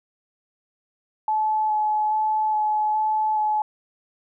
sine tone with vibrato, 858 Hz, A5, 44 cents flat, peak -19 dBFS, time 1.28-3.62 s, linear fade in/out 2 ms, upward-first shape square, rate 1.2 Hz, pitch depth 10 cents each way, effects none

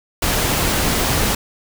pink noise, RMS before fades -18 dBFS, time 0.22-1.35 s, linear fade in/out 5 ms, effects none

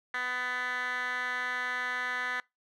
10% pulse tone with band-pass filter, 249.8 Hz, B3, 20 cents sharp, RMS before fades -33 dBFS, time 0.14-2.4 s, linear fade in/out 2 ms, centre 1900 Hz, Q 4.6, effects noise-tail reverb RT60 0.2 s tail -24 dB re dry

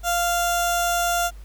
15% pulse tone with notch filter, 695 Hz, F5, 9 cents flat, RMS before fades -22 dBFS, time 0.03-1.31 s, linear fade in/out 50 ms, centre 2200 Hz, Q 1, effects added 50 Hz sine -37 dBFS peak until 1.44 s + pink hiss -55 dBFS RMS until 1.44 s

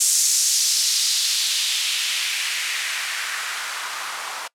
blue noise with band-pass filter sweep, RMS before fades -22 dBFS, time 0-4.48 s, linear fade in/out 10 ms, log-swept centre 7200 to 950 Hz, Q 1.7, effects noise-tail reverb RT60 0.1 s tail -23 dB re dry + low-pass 11000 Hz 12 dB/octave

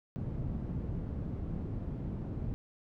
white low-pass noise, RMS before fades -37 dBFS, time 0.16-2.54 s, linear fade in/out 0 ms, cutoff 160 Hz, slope 12 dB/octave, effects none

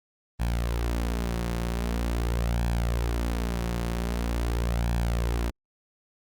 sawtooth tone with flanger, 58.27 Hz, A#1, in tune, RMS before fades -27 dBFS, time 0.39-5.51 s, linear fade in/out 20 ms, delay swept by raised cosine 1.2 to 5.6 ms, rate 0.44 Hz, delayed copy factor +0.5, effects Opus 24 kbps

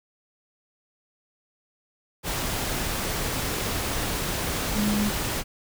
sine tone in noise, 208.2 Hz, G#3, 5 cents sharp, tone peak -22 dBFS, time 4.74-5.12 s, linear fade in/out 50 ms, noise pink, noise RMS -28 dBFS, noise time 2.23-5.44 s, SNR +3 dB, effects none

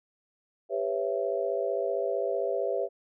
sine chord, C# half-diminished seventh, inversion second, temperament just, 399.1 / 498.9 / 554.4 / 665.2 Hz, G4 / B4 / C#5 / E5, +31 / +17 / 0 / +16 cents, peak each -32 dBFS, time 0.69-2.89 s, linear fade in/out 50 ms, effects none

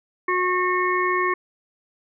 harmonic tone, 363.9 Hz, F#4, 29 cents flat, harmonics 1 / 3 / 5 / 6, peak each -24 / -22 / -26 / -28 dBFS, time 0.28-1.34 s, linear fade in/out 5 ms, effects none

